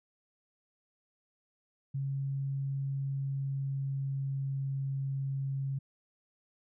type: tone with pitch glide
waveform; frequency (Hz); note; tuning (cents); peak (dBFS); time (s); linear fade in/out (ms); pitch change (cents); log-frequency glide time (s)
sine; 137.2 to 136.33; C#3 to C#3; -17 to -28; -31; 1.94-5.79; 10; -11; 2.94-4.85
effects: none